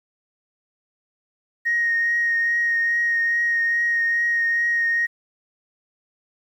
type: tone with vibrato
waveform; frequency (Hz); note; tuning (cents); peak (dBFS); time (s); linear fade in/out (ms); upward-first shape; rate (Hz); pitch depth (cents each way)
sine; 1868; A#6; +3; -17; 1.65-5.07; 20; triangle; 2.4; 18
effects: tanh soft clip ceiling -13 dBFS + 9-bit